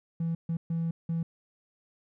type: tone bursts at uneven times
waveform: triangle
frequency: 165.8 Hz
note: E3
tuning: 10 cents sharp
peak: -24 dBFS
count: 4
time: 0.2-0.35 / 0.49-0.57 / 0.7-0.91 / 1.09-1.23 s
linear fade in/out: 5 ms
effects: tanh soft clip ceiling -23 dBFS